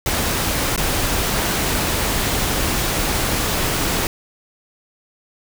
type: noise with dropouts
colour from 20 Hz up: pink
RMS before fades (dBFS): -20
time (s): 0.06-4.07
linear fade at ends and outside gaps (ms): 1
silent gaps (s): 0.761-0.777
effects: none